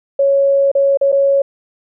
sine tone with dropouts, 554 Hz, C#5, 1 cent flat, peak -9 dBFS, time 0.19-1.42 s, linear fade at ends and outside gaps 5 ms, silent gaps 0.716-0.751 / 0.973-1.012 / 1.119-1.125 s, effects none

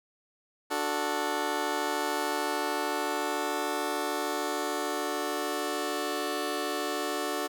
15% pulse chord, D major, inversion none, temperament just, 293.7 / 367.1 / 440.5 Hz, D4 / F#4 / A4, 0 / -14 / +2 cents, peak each -27 dBFS, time 0.7-7.48 s, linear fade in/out 20 ms, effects none

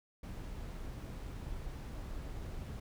brown noise, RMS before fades -43 dBFS, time 0.23-2.8 s, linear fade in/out 5 ms, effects none

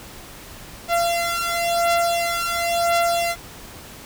sawtooth beating tone pair, 684 / 684.96 Hz, F5 / F5, -36 / -34 cents, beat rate 0.96 Hz, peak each -18 dBFS, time 0.88-3.36 s, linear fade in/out 50 ms, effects pink hiss -40 dBFS RMS until 4.05 s

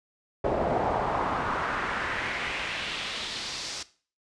brown noise with band-pass filter sweep, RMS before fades -30 dBFS, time 0.44-3.83 s, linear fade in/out 5 ms, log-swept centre 590 to 5600 Hz, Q 1.9, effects noise-tail reverb RT60 0.4 s tail -17 dB re dry + resampled to 22050 Hz

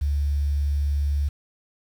sine tone with quantisation, 71.8 Hz, D2, 39 cents flat, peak -20 dBFS, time 0.01-1.29 s, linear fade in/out 10 ms, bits 8, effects none

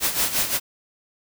white noise with tremolo, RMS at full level -20 dBFS, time 0-0.6 s, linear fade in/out 50 ms, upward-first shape sine, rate 5.7 Hz, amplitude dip 70%, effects none

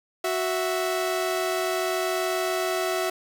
sawtooth tone pair together, 370 / 659.3 Hz, F#4 / E5, 0 / 0 cents, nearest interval minor seventh, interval 1000 cents, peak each -23 dBFS, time 0.24-3.1 s, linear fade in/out 5 ms, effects 8-bit

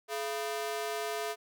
sawtooth ring-modulated tone, 554.4 Hz, C#5, in tune, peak -26 dBFS, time 0.08-1.36 s, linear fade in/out 50 ms, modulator 128 Hz, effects none

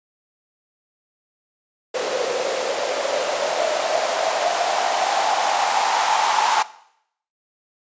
blue noise with band-pass filter sweep, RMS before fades -21 dBFS, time 1.94-6.63 s, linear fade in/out 10 ms, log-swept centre 490 to 910 Hz, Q 6.4, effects noise-tail reverb RT60 0.7 s tail -18 dB re dry + resampled to 16000 Hz

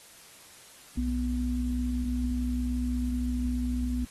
sine tone pair together, 61.66 / 246.9 Hz, B1 / B3, -2 / 0 cents, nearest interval 2 octaves, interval 2402 cents, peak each -29 / -29 dBFS, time 0.97-4.05 s, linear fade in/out 5 ms, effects white hiss -52 dBFS RMS until 4.1 s + AAC 32 kbps

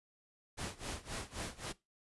pink noise with tremolo, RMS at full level -40 dBFS, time 0.57-1.73 s, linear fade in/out 20 ms, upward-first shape sine, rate 3.8 Hz, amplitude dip 90%, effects noise-tail reverb RT60 0.2 s tail -19 dB re dry + resampled to 24000 Hz

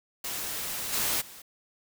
white noise with level steps, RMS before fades -34 / -28 / -47 dBFS, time 0.24-1.42 s, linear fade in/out 5 ms, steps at 0.92 / 1.2 s, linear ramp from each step 20 ms, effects none

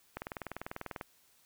click train, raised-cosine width 0.5 ms, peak -23 dBFS, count 18, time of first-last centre 0.17-1.012 s, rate 20.2 Hz, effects white hiss -67 dBFS RMS until 1.45 s

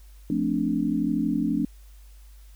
sine chord, D minor seventh, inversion first, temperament equal, 174.61 / 220 / 261.6 / 293.7 Hz, F3 / A3 / C4 / D4, 0 / 0 / 0 / 0 cents, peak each -30 / -27 / -28 / -26 dBFS, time 0.3-1.65 s, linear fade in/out 2 ms, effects added 50 Hz sine -45 dBFS peak until 2.55 s + white hiss -60 dBFS RMS until 2.55 s

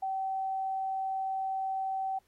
sine tone, 768 Hz, G5, 36 cents flat, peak -30 dBFS, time 0.02-2.19 s, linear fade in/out 10 ms, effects pink hiss -72 dBFS RMS until 2.27 s + AAC 48 kbps

